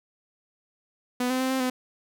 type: tone with pitch steps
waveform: sawtooth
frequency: 248.3 / 257.3 / 260.3 / 263 / 254 Hz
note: B3 / C4 / C4 / C4 / B3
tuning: +9 / -29 / -9 / +9 / +49 cents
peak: -20 dBFS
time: 1.2-1.7 s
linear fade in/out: 5 ms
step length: 100 ms
effects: none